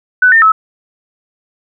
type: tone with pitch steps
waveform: sine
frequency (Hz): 1498 / 1810 / 1297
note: F#6 / A6 / E6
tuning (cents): +21 / +48 / -28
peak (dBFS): -4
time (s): 0.22-0.52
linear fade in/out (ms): 5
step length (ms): 100
effects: none